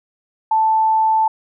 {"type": "tone", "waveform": "sine", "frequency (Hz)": 880, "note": "A5", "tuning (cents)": 0, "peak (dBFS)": -12, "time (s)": [0.51, 1.28], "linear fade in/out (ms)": 5, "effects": []}